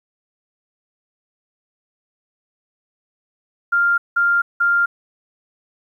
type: tone bursts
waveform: sine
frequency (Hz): 1397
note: F6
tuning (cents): 0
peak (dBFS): -13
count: 3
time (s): 3.72-4.86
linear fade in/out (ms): 10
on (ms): 260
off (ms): 180
effects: 9-bit